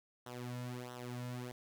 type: tone with flanger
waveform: sawtooth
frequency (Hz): 123.47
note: B2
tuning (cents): 0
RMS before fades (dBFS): -44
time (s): 0.26-1.52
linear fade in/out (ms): 5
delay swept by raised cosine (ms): 0.42 to 2.62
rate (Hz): 1.5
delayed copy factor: -0.8
effects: 11-bit